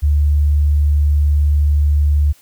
sine tone, 73.42 Hz, D2, in tune, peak -10 dBFS, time 0.02-2.33 s, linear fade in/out 20 ms, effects white hiss -50 dBFS RMS until 2.41 s

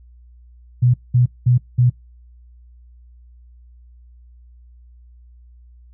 sine tone bursts, 123.47 Hz, B2, in tune, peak -10 dBFS, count 4, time 0.82-1.9 s, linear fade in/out 10 ms, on 120 ms, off 200 ms, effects noise-tail reverb RT60 0.2 s tail -25 dB re dry + added 60 Hz sine -43 dBFS peak until 5.93 s

